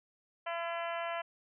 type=harmonic tone; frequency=337.9 Hz; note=E4; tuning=43 cents sharp; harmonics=2 / 3 / 4 / 5 / 6 / 7 / 8 / 9; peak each=-37 / -41 / -43 / -45 / -47 / -48 / -49 / -50 dBFS; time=0.46-1.22 s; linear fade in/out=10 ms; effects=none